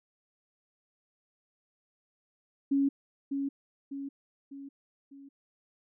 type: tone with echo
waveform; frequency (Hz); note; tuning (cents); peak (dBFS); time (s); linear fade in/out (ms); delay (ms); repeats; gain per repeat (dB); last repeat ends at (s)
sine; 277.1; C#4; -1; -23; 2.71-2.89; 10; 600; 4; -6; 5.29
effects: none